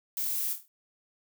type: noise with echo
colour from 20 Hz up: violet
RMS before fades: -32 dBFS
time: 0.17-0.53 s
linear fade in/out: 0 ms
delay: 25 ms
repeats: 6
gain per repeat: -6 dB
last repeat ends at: 0.68 s
effects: none